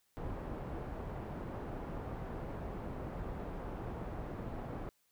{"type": "low-pass noise", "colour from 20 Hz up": "pink", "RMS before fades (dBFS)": -42, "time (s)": [0.17, 4.89], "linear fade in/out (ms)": 0, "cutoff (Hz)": 920, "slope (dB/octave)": 12, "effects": ["white hiss -75 dBFS RMS until 5.11 s"]}